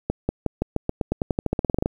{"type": "accelerating click train", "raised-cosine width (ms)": 2, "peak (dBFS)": -8, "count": 20, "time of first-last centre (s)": [0.1, 1.859], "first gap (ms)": 190, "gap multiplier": 0.91, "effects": ["8-bit"]}